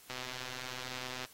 click train, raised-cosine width 0.2 ms, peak -23 dBFS, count 147, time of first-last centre 0.1-1.25 s, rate 127 Hz, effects white hiss -58 dBFS RMS until 1.33 s + AAC 48 kbps

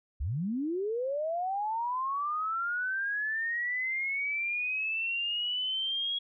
sine linear sweep, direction up, 55 to 3322 Hz, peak -29 dBFS, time 0.2-6.19 s, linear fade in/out 10 ms, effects none

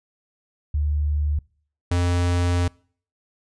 sine / square tone pair in turn, 74 / 88.04 Hz, D2 / F2, +14 / +14 cents, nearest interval minor third, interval 300 cents, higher second, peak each -19 dBFS, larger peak neither, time 0.74-1.39 / 1.91-2.68 s, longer second, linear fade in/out 5 ms, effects noise-tail reverb RT60 0.5 s tail -25 dB re dry + resampled to 22050 Hz

